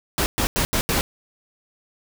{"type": "noise bursts at uneven times", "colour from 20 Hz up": "pink", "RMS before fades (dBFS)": -21, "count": 5, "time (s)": [[0.18, 0.26], [0.38, 0.47], [0.56, 0.65], [0.73, 0.81], [0.89, 1.01]], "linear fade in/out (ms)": 0, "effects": []}